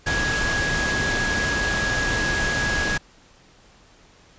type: tone in noise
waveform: sine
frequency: 1661.2 Hz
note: G#6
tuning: in tune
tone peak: -23 dBFS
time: 0.06-2.98 s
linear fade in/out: 10 ms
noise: pink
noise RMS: -25 dBFS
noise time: 0.06-2.98 s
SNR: -1 dB
effects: pink hiss -53 dBFS RMS until 4.38 s + resampled to 16000 Hz